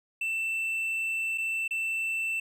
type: tone with dropouts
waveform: triangle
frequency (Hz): 2669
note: E7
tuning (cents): +21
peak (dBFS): -26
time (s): 0.21-2.4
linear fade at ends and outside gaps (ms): 5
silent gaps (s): 1.377-1.381 / 1.679-1.708
effects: none